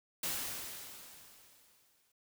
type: noise with exponential decay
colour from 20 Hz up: white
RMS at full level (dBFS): -35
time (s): 0.23-2.12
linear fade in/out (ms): 5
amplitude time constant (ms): 410
effects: none